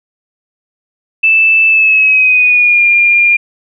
sine tone with pitch glide, 2638 to 2405 Hz, E7 to D7, +1 to +41 cents, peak -5 dBFS, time 1.23-3.37 s, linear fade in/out 10 ms, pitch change -160 cents, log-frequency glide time 1.68-2.84 s, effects none

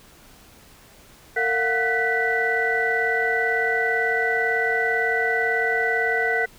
sine tone cluster, 455.9 / 693 / 731 / 1500 / 1968 Hz, A#4 / F5 / F#5 / F#6 / B6, -39 / -14 / -21 / +23 / -7 cents, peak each -25 / -31 / -28 / -24 / -23 dBFS, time 1.36-6.46 s, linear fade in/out 10 ms, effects tanh soft clip ceiling -9 dBFS + pink hiss -50 dBFS RMS until 6.58 s

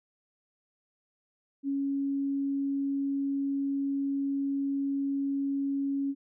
sine tone, 277.2 Hz, C#4, in tune, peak -27 dBFS, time 1.63-6.15 s, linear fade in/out 50 ms, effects none

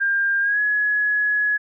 sine tone with pitch glide, 1600 to 1686.4 Hz, G6 to G#6, +35 to +26 cents, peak -17 dBFS, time 0-1.58 s, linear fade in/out 20 ms, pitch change +91 cents, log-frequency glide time 0.41-0.6 s, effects none

